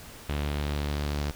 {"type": "tone with low-pass filter sweep", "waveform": "sawtooth", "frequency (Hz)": 73, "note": "D2", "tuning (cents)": -10, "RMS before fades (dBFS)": -30, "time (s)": [0.29, 1.31], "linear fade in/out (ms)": 0, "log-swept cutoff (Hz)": [3300, 5200], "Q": 1.9, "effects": ["pink hiss -46 dBFS RMS until 1.35 s"]}